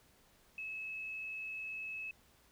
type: tone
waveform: sine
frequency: 2589 Hz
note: E7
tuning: 32 cents flat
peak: -40 dBFS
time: 0.58-2.11 s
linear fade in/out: 2 ms
effects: pink hiss -67 dBFS RMS until 2.51 s